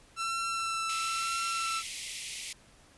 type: tone with vibrato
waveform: sawtooth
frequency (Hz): 1340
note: E6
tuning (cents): +28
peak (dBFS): -27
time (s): 0.16-1.83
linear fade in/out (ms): 50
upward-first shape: triangle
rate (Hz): 1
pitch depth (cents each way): 18
type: high-pass noise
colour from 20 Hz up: pink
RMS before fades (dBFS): -39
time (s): 0.89-2.53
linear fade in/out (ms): 5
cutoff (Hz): 2000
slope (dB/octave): 96
effects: pink hiss -59 dBFS RMS until 2.97 s + resampled to 24000 Hz